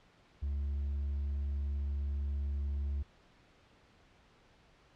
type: tone with hard clipping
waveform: sine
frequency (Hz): 70.7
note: C#2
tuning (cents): +35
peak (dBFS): -33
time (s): 0.42-3.03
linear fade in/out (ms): 10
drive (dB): 2
effects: pink hiss -64 dBFS RMS until 4.95 s + low-pass 4000 Hz 12 dB/octave